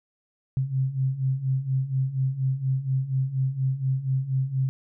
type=beating tone pair; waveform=sine; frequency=130 / 134.2 Hz; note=C3 / C3; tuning=-11 / +44 cents; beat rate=4.2 Hz; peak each=-28 / -24 dBFS; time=0.57-4.69 s; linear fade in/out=0 ms; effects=none

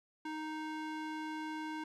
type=tone with band-pass filter; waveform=square; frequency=311.1 Hz; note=D#4; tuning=in tune; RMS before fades=-41 dBFS; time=0.25-1.84 s; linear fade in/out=5 ms; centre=1100 Hz; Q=0.62; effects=none

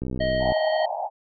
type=click train; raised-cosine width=3 ms; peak=-17 dBFS; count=33; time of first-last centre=0.02-0.521 s; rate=63.9 Hz
type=harmonic tone; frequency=628 Hz; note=D#5; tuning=16 cents sharp; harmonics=1 / 3 / 5 / 7; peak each=-22 / -32 / -36 / -39 dBFS; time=0.2-0.86 s; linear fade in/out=10 ms
type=band-pass noise; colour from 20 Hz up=white; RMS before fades=-28 dBFS; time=0.39-1.1 s; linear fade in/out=50 ms; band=600 to 880 Hz; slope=96 dB/octave
effects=none

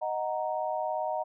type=chord; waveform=sine; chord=D# minor; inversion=none; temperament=equal; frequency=622.3 / 740 / 932.3 Hz; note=D#5 / F#5 / A#5; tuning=0 / 0 / 0 cents; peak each=-32 / -33 / -34 dBFS; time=0.01-1.24 s; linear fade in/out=20 ms; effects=none

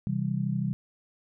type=chord; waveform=sine; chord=C major; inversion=none; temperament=equal with one note detuned; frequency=130.81 / 163.2 / 196 Hz; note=C3 / E3 / G3; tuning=0 / -17 / 0 cents; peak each=-30 / -31 / -30 dBFS; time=0.07-0.73 s; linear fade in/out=0 ms; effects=none

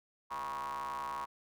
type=ring-modulated tone; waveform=45% pulse; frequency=68.3 Hz; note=C#2; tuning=25 cents flat; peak=-34 dBFS; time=0.3-1.26 s; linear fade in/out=20 ms; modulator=1030 Hz; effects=none

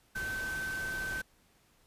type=tone in noise; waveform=sine; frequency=1538 Hz; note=G6; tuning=33 cents flat; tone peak=-34 dBFS; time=0.15-1.22 s; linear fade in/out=10 ms; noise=pink; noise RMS=-43 dBFS; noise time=0.15-1.22 s; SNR=+6 dB; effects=pink hiss -67 dBFS RMS until 1.86 s + resampled to 32000 Hz

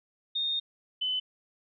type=tone pair in turn; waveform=sine; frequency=3676 / 3023 Hz; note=A#7 / F#7; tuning=-25 / +36 cents; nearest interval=minor third; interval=339 cents; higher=first; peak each=-27 dBFS; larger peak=neither; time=0.35-0.6 / 1.01-1.2 s; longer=first; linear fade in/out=10 ms; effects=none

